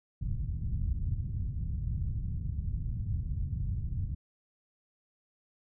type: low-pass noise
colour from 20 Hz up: white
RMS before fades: -33 dBFS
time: 0.21-4.15 s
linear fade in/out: 5 ms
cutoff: 120 Hz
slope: 24 dB/octave
effects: none